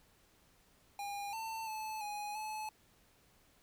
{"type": "tone with pitch steps", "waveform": "square", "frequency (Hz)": [810, 894, 869, 831, 861], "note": ["G#5", "A5", "A5", "G#5", "A5"], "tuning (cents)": [-43, 27, -22, 1, -38], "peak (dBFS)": -40, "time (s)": [0.99, 2.69], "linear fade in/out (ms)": 2, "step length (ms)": 340, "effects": ["pink hiss -68 dBFS RMS until 3.62 s"]}